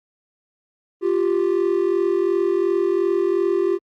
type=tone pair together; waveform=triangle; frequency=349.2 / 392 Hz; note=F4 / G4; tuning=0 / 0 cents; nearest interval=major second; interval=200 cents; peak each=-17 dBFS; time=1.01-3.79 s; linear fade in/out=50 ms; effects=tanh soft clip ceiling -9 dBFS + Opus 32 kbps